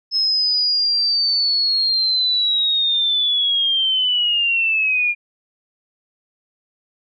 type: linear sweep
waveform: sine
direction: down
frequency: 5200 to 2400 Hz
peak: -15 dBFS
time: 0.11-5.15 s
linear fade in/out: 50 ms
effects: none